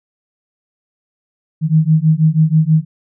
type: beating tone pair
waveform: sine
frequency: 154.6 / 160.8 Hz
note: D#3 / E3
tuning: -11 / -43 cents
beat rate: 6.2 Hz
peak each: -12 dBFS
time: 1.61-2.85 s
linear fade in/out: 50 ms
effects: none